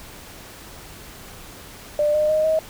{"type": "tone with pitch steps", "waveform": "sine", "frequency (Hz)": [595, 607.5, 620.3, 633.3], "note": ["D5", "D#5", "D#5", "D#5"], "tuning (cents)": [22, -42, -5, 30], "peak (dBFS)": -16, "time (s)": [1.99, 2.59], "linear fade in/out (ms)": 2, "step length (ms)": 150, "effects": ["pink hiss -41 dBFS RMS until 2.69 s"]}